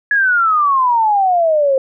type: exponential sweep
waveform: sine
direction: down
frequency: 1698 to 523.3 Hz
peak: -10 dBFS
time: 0.11-1.78 s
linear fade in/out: 2 ms
effects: none